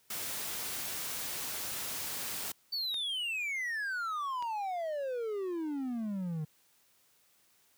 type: noise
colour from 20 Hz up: white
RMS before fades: -38 dBFS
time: 0.1-2.52 s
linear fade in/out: 5 ms
type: clicks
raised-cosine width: 0.2 ms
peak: -29 dBFS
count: 3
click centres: 2.341 / 2.943 / 4.425 s
type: exponential sweep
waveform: triangle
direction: down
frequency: 4600 to 150 Hz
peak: -31 dBFS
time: 2.72-6.45 s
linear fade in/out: 10 ms
effects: white hiss -68 dBFS RMS until 7.77 s + high-pass 60 Hz 12 dB/octave